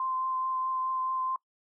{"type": "tone with vibrato", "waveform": "sine", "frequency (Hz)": 1040, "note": "C6", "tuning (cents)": -11, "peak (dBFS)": -28, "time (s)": [0, 1.36], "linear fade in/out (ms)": 2, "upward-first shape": "triangle", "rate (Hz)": 4.7, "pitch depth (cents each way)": 13, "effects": ["noise-tail reverb RT60 0.1 s tail -23 dB re dry"]}